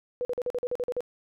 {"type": "tone bursts", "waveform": "sine", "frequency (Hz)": 492, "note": "B4", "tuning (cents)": -7, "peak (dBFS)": -26, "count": 10, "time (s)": [0.21, 1.006], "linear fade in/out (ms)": 0, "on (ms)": 40, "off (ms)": 44, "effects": []}